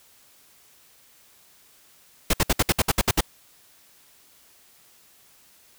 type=noise bursts; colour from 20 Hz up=pink; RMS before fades=-19 dBFS; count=10; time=2.3-3.208 s; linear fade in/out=5 ms; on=35 ms; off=62 ms; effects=white hiss -56 dBFS RMS until 5.78 s